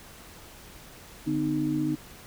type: tone cluster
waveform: sine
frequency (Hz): 147.4 / 251.7 / 307.3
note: D3 / B3 / D#4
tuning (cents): +7 / +33 / -21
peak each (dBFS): -32 / -31 / -26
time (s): 1.26-1.96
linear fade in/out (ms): 20
effects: pink hiss -48 dBFS RMS until 2.26 s